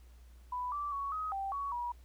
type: tone with pitch steps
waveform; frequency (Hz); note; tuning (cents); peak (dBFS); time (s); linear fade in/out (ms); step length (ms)
sine; 992 / 1165 / 1116 / 1263 / 782 / 1121 / 963; B5 / D6 / C#6 / D#6 / G5 / C#6 / B5; +7 / -14 / +11 / +26 / -4 / +19 / -44; -34; 0.52-1.92; 5; 200
effects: added 60 Hz sine -53 dBFS peak until 2.04 s + pink hiss -68 dBFS RMS until 2.04 s